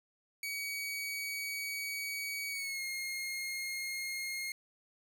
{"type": "tone with pitch glide", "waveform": "sawtooth", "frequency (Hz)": [2260, 2141], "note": ["C#7", "C7"], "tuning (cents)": [33, 39], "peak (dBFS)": -33, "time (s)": [0.43, 4.52], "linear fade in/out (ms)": 2, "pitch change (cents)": -94, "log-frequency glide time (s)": [2.51, 2.83], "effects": []}